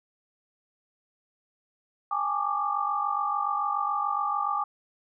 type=tone cluster; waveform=sine; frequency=813 / 863 / 1154 / 1201 Hz; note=G#5 / A5 / D6 / D6; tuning=-37 / -34 / -31 / +38 cents; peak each=-31 / -35 / -30 / -29 dBFS; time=2.11-4.64 s; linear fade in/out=5 ms; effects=none